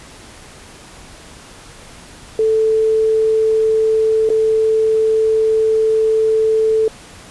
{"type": "tone with dropouts", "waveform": "sine", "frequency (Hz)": 440, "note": "A4", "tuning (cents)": 0, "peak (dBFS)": -11, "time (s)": [2.39, 6.88], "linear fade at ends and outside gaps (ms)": 2, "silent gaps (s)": [4.291, 4.301], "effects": ["pink hiss -39 dBFS RMS until 7.3 s", "resampled to 24000 Hz"]}